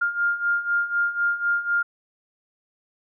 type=beating tone pair; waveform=sine; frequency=1403 / 1407 Hz; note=F6 / F6; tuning=+8 / +12 cents; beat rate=4 Hz; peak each=-26 / -22 dBFS; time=0.01-1.83 s; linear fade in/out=10 ms; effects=none